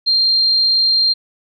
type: tone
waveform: sine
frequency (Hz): 4186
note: C8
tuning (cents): 0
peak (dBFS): -11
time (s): 0.06-1.14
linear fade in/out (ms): 20
effects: none